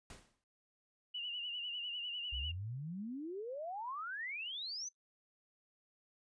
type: noise with exponential decay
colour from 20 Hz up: pink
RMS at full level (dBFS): -50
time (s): 0.1-0.44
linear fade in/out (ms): 2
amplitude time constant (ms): 72
type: tone with vibrato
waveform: sine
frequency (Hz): 2877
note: F#7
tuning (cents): -49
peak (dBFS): -39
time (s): 1.14-2.52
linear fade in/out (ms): 10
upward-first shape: sine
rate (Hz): 10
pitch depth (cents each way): 64
type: exponential sweep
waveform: sine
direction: up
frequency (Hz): 58.6 to 6250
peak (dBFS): -40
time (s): 2.32-4.89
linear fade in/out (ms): 10
effects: noise-tail reverb RT60 0.1 s tail -19 dB re dry + resampled to 22050 Hz